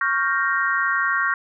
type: chord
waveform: sine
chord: G half-diminished seventh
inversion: second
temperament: equal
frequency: 1108.7 / 1396.9 / 1568 / 1864.7 Hz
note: Db6 / F6 / G6 / Bb6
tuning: 0 / 0 / 0 / 0 cents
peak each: -24 dBFS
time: 0.01-1.34 s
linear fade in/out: 2 ms
effects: none